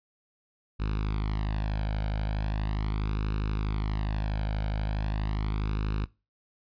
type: tone with flanger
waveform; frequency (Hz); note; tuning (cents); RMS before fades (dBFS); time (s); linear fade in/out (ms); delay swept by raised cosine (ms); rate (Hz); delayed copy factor
sawtooth; 52.3; G#1; +13; -29; 0.79-6.06; 20; 0.76 to 1.31; 0.39; +0.8
effects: noise-tail reverb RT60 0.3 s tail -23 dB re dry + resampled to 11025 Hz